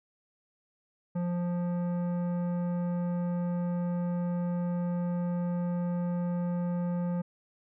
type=tone with tanh clipping; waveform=triangle; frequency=175.5 Hz; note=F3; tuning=9 cents sharp; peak=-30 dBFS; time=1.15-7.22 s; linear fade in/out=10 ms; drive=17 dB; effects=none